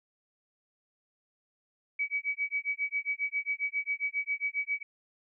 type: tone with tremolo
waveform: sine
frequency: 2276 Hz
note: C#7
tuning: 45 cents sharp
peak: -26 dBFS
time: 1.99-4.83 s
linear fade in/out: 5 ms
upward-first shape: sine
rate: 7.4 Hz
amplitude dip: 100%
effects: none